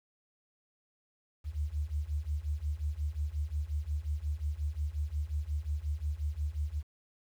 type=beating tone pair; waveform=sine; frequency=71.4 / 77 Hz; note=D2 / D#2; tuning=-48 / -17 cents; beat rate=5.6 Hz; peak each=-35 / -34 dBFS; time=1.44-6.83 s; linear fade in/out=50 ms; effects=10-bit